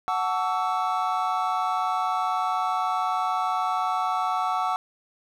triangle chord, F# minor seventh, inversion none, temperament equal with one note detuned, 740 / 880 / 1132 / 1318.5 Hz, F#5 / A5 / C#6 / E6, 0 / 0 / +36 / 0 cents, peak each -25 / -29 / -27 / -27 dBFS, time 0.08-4.76 s, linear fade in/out 0 ms, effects none

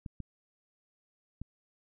clicks, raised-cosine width 5 ms, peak -27 dBFS, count 3, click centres 0.062 / 0.203 / 1.416 s, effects none

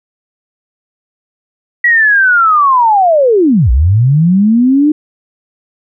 sine linear two-way sweep, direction down then up, 1944 to 55.3 to 307.7 Hz, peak -5 dBFS, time 1.84-4.92 s, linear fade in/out 5 ms, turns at 3.71 s, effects none

